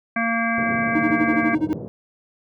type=harmonic tone; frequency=229.8 Hz; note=A#3; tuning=25 cents flat; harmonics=1 / 3 / 5 / 7 / 9 / 10; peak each=-24 / -26 / -28 / -25 / -29 / -29 dBFS; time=0.16-1.55 s; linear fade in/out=5 ms
type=band-pass noise; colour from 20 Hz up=pink; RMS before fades=-32 dBFS; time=0.58-1.88 s; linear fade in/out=0 ms; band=110 to 540 Hz; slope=24 dB/octave
type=tone with tremolo; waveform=triangle; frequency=311.1 Hz; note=D#4; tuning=in tune; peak=-14 dBFS; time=0.95-1.73 s; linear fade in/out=0 ms; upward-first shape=sine; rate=12 Hz; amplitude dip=100%
effects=none